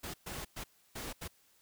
pink noise bursts at uneven times, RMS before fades -42 dBFS, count 5, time 0.03-0.14 / 0.26-0.45 / 0.56-0.64 / 0.95-1.13 / 1.21-1.28 s, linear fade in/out 10 ms, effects white hiss -68 dBFS RMS until 1.61 s

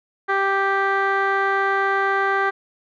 15% pulse tone with low-pass filter, 392 Hz, G4, in tune, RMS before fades -20 dBFS, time 0.28-2.51 s, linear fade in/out 20 ms, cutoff 1800 Hz, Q 2.4, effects none

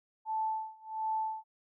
sine tone with tremolo, 877 Hz, A5, 6 cents flat, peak -29 dBFS, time 0.25-1.44 s, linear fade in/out 50 ms, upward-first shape sine, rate 1.4 Hz, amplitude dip 95%, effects none

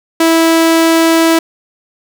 sawtooth tone, 327.8 Hz, E4, 10 cents flat, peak -3 dBFS, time 0.2-1.39 s, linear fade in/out 5 ms, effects none

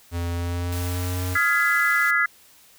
square tone with pitch glide, 86 to 90.96 Hz, F2 to F#2, -26 to -29 cents, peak -25 dBFS, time 0.11-1.38 s, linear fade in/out 50 ms, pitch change +97 cents, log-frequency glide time 0.32-1.25 s
white high-pass noise, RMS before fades -37 dBFS, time 0.72-2.11 s, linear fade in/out 5 ms, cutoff 820 Hz, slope 12 dB/octave
sine chord, F half-diminished seventh, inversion third, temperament just, 1257.2 / 1396.9 / 1676.3 / 2012 Hz, Eb6 / F6 / Ab6 / Cb7, +18 / 0 / +16 / +32 cents, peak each -27 / -23 / -22 / -22 dBFS, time 1.35-2.26 s, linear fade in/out 5 ms
effects white hiss -53 dBFS RMS until 2.78 s

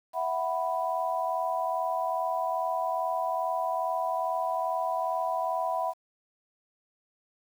sine chord, E suspended second, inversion none, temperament just, 659.3 / 741.7 / 988.9 Hz, E5 / F#5 / B5, 0 / +4 / +2 cents, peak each -31 dBFS, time 0.13-5.94 s, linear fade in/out 50 ms, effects 9-bit

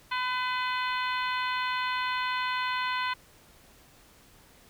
harmonic tone with a mistuned harmonic, 504 Hz, B4, 35 cents sharp, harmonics 2 / 3 / 4 / 5 / 6 / 7 / 8, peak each -30 / -34 / -36 / -38 / -40 / -41 / -42 dBFS, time 0.11-3.14 s, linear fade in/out 10 ms, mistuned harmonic 8, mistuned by +70 cents, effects pink hiss -57 dBFS RMS until 4.69 s

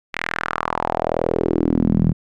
sawtooth tone with band-pass filter sweep, 41 Hz, E1, 9 cents flat, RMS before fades -20 dBFS, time 0.13-2.13 s, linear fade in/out 20 ms, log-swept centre 2200 to 160 Hz, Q 3.1, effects none

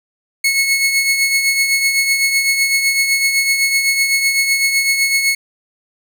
sawtooth tone with tremolo, 2190 Hz, C#7, 22 cents flat, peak -7 dBFS, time 0.44-5.35 s, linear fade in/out 5 ms, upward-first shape triangle, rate 7.9 Hz, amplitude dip 55%, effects none

